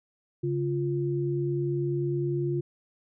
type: tone pair together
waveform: sine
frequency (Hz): 139.91 / 349.2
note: C#3 / F4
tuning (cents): +16 / 0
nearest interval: octave + major third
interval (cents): 1584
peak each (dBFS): -28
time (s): 0.43-2.61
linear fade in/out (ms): 10
effects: none